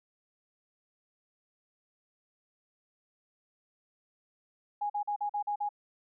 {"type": "tone bursts", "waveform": "sine", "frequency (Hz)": 826, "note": "G#5", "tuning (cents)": -10, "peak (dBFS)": -29, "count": 7, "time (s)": [4.81, 5.691], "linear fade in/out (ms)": 10, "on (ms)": 89, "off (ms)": 43, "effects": []}